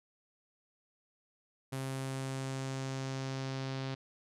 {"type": "tone with low-pass filter sweep", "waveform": "sawtooth", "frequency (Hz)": 133.5, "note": "C3", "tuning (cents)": 35, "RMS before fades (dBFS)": -38, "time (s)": [1.72, 3.95], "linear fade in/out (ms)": 10, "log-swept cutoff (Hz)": [11000, 4400], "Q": 1.8, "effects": []}